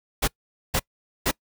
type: noise bursts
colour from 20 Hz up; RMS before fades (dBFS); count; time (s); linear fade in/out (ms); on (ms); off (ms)
pink; -22; 3; 0.22-1.314; 10; 58; 460
effects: noise-tail reverb RT60 0.1 s tail -25 dB re dry